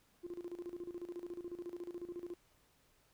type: tone with tremolo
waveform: sine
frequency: 349.2 Hz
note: F4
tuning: in tune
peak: -39 dBFS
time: 0.23-2.35 s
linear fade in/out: 20 ms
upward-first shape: square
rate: 14 Hz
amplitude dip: 80%
effects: tanh soft clip ceiling -37 dBFS + pink hiss -71 dBFS RMS until 3.13 s